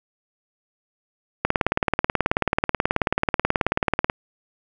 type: click train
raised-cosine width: 0.5 ms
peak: -3 dBFS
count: 50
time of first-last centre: 1.45-4.099 s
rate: 18.5 Hz
effects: none